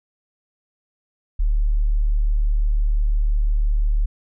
sine tone, 37.08 Hz, D1, 17 cents sharp, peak -15 dBFS, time 1.39-4.06 s, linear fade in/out 10 ms, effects none

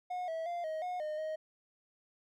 triangle tone with pitch steps, 724 / 650 / 695 / 630 / 723 / 612 / 626 Hz, F#5 / E5 / F5 / D#5 / F#5 / D#5 / D#5, -38 / -24 / -9 / +21 / -40 / -29 / +10 cents, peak -33 dBFS, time 0.1-1.36 s, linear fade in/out 10 ms, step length 180 ms, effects none

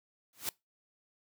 white noise with exponential growth, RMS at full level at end -31 dBFS, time 0.33-0.49 s, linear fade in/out 1 ms, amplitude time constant 33 ms, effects noise-tail reverb RT60 0.2 s tail -23 dB re dry + high-pass 80 Hz 12 dB/octave

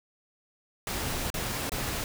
pink noise with dropouts, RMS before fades -32 dBFS, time 0.87-2.04 s, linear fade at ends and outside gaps 1 ms, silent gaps 1.302-1.341 / 1.695-1.719 s, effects none

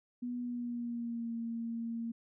sine tone with pitch glide, 244.4 to 230.7 Hz, B3 to A#3, -18 to -18 cents, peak -35 dBFS, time 0.22-2.12 s, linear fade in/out 10 ms, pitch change -100 cents, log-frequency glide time 0.4-1.33 s, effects none

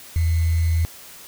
sine tone with sample-and-hold, 82.41 Hz, E2, in tune, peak -16 dBFS, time 0.16-0.85 s, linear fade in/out 0 ms, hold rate 2100 Hz, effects white hiss -42 dBFS RMS until 1.27 s

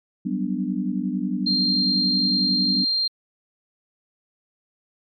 sine chord, G major seventh, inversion third, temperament equal, 185 / 196 / 246.9 / 293.7 Hz, F#3 / G3 / B3 / D4, 0 / 0 / 0 / 0 cents, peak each -28 / -27 / -27 / -29 dBFS, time 0.25-2.85 s, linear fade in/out 10 ms
sine tone, 4186 Hz, C8, in tune, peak -19 dBFS, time 1.46-3.08 s, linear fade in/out 10 ms
effects MP3 48 kbps

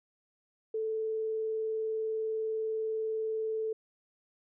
sine tone with vibrato, 440 Hz, A4, in tune, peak -30 dBFS, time 0.74-3.73 s, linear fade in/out 5 ms, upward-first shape sine, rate 20 Hz, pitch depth 15 cents each way, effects none

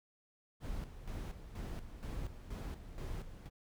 brown noise with tremolo, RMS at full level -41 dBFS, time 0.6-3.5 s, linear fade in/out 50 ms, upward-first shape square, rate 2.1 Hz, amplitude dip 65%, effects none

